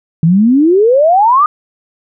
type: exponential sweep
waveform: sine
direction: up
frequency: 155.56 to 1256 Hz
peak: -5 dBFS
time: 0.23-1.46 s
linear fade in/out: 2 ms
effects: none

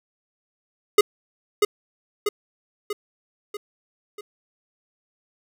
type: tone with echo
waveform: square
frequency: 414.9 Hz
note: G#4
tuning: 2 cents flat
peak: -10 dBFS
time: 0.98-1.01 s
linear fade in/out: 5 ms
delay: 640 ms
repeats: 5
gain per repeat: -5 dB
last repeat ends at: 4.21 s
effects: none

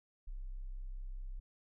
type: tone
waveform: sine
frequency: 32.44 Hz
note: C1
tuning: 14 cents flat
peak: -40 dBFS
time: 0.27-1.4 s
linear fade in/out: 10 ms
effects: none

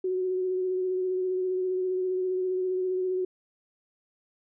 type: tone with vibrato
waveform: sine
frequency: 370 Hz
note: F#4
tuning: in tune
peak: -25 dBFS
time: 0.04-3.25 s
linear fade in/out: 5 ms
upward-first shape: sine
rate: 15 Hz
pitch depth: 21 cents each way
effects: none

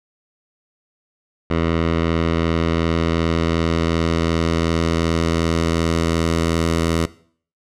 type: tone with low-pass filter sweep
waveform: 10% pulse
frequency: 82.7 Hz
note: E2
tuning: 6 cents sharp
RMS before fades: -19 dBFS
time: 1.5-7.06 s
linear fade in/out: 5 ms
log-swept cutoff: 2800 to 10000 Hz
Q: 0.8
effects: noise-tail reverb RT60 0.5 s tail -18 dB re dry

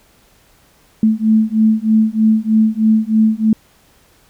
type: beating tone pair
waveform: sine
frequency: 217.4 / 220.6 Hz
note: A3 / A3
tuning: -21 / +5 cents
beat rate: 3.2 Hz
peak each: -13 dBFS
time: 1.03-3.53 s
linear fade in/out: 2 ms
effects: pink hiss -52 dBFS RMS until 4.29 s

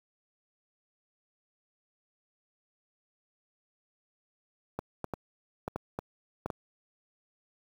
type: clicks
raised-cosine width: 1 ms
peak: -19 dBFS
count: 8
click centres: 4.79 / 5.043 / 5.137 / 5.679 / 5.76 / 5.989 / 6.46 / 6.502 s
effects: high-pass 60 Hz 12 dB/octave + 8-bit

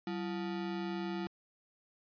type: ring-modulated tone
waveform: square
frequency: 264.9 Hz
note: C4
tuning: 22 cents sharp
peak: -33 dBFS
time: 0.07-1.27 s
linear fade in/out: 0 ms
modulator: 74.3 Hz
effects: resampled to 11025 Hz

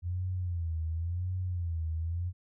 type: tone with vibrato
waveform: sine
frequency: 86 Hz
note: F2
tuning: 26 cents flat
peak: -30 dBFS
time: 0.02-2.33 s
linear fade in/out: 50 ms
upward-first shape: sine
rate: 0.93 Hz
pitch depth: 120 cents each way
effects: none

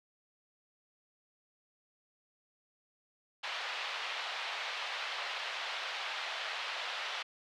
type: band-pass noise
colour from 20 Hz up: white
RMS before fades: -39 dBFS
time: 3.43-7.23 s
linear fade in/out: 10 ms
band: 610 to 3700 Hz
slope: 24 dB/octave
effects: none

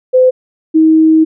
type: tone pair in turn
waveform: sine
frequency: 511 / 317.5 Hz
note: C5 / D#4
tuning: -41 / +35 cents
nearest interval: minor sixth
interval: 824 cents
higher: first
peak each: -4 dBFS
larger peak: neither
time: 0.13-0.31 / 0.74-1.25 s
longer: second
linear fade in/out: 20 ms
effects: none

